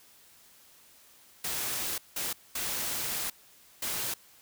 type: noise bursts at uneven times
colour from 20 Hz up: white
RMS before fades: -33 dBFS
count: 4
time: 1.44-1.98 / 2.16-2.33 / 2.55-3.3 / 3.82-4.14 s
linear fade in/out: 5 ms
effects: white hiss -58 dBFS RMS until 4.41 s